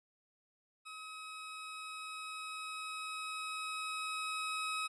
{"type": "tone with level ramp", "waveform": "20% pulse", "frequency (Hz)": 1274, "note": "D#6", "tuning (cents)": 41, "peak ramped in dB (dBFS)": [-41, -30], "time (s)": [0.85, 4.88], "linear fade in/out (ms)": 20, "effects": ["resampled to 24000 Hz"]}